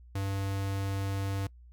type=tone; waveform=square; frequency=98 Hz; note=G2; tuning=in tune; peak=-31 dBFS; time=0.15-1.47 s; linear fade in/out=5 ms; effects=noise-tail reverb RT60 0.1 s tail -23 dB re dry + added 60 Hz sine -50 dBFS peak until 1.72 s